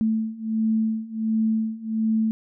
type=beating tone pair; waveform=sine; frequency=220 / 221.4 Hz; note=A3 / A3; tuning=0 / +11 cents; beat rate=1.4 Hz; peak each=-25 / -23 dBFS; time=0.01-2.31 s; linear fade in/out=0 ms; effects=none